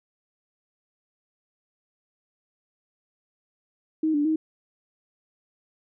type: tone with pitch steps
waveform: sine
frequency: 314.7 / 292.4 / 315 Hz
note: D#4 / D4 / D#4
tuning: +20 / -7 / +21 cents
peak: -20 dBFS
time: 4.03-4.36 s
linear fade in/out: 5 ms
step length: 110 ms
effects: none